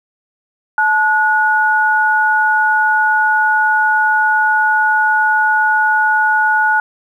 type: tone pair together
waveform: sine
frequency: 866 / 1456.4 Hz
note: A5 / F#6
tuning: -28 / -28 cents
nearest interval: major sixth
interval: 900 cents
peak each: -14 / -12 dBFS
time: 0.78-6.8 s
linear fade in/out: 2 ms
effects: 8-bit